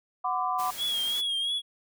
sine chord, B minor, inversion second, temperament equal with one note detuned, 740 / 1010.3 / 1174.7 Hz, F#5 / B5 / D6, 0 / +39 / 0 cents, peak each -30 dBFS, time 0.24-0.71 s, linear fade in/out 10 ms
white noise, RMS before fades -40 dBFS, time 0.58-1.22 s, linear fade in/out 20 ms
triangle tone with vibrato, 3290 Hz, G#7, 17 cents flat, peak -25 dBFS, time 0.77-1.62 s, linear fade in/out 50 ms, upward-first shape triangle, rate 2.9 Hz, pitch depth 67 cents each way
effects none

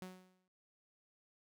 sawtooth tone with exponential decay, 184.7 Hz, F#3, 3 cents flat, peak -40 dBFS, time 0.02-0.48 s, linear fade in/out 0 ms, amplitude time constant 98 ms, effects none

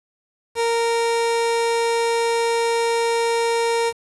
30% pulse tone, 463.8 Hz, A#4, 9 cents flat, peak -15 dBFS, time 0.55-3.93 s, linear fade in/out 50 ms, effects resampled to 24000 Hz + 7-bit

